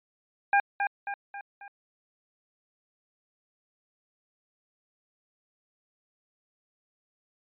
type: tone with echo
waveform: 25% pulse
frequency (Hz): 804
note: G5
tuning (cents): +44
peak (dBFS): -15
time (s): 0.53-0.6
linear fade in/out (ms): 2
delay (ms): 270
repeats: 4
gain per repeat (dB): -6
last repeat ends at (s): 1.68
effects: resampled to 8000 Hz